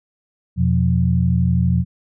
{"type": "tone cluster", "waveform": "sine", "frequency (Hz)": [84.4, 124.5, 176.9], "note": ["E2", "B2", "F3"], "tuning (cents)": [41, 14, 23], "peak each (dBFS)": -18, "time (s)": [0.56, 1.85], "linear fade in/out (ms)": 50, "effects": []}